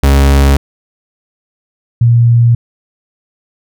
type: tone pair in turn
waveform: 40% pulse / sine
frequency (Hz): 69.2 / 118.05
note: C#2 / A#2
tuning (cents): -2 / +22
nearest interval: major sixth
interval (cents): 924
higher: second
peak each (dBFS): -4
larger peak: neither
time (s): 0.03-0.57 / 2.01-2.55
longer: neither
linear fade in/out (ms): 5
effects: none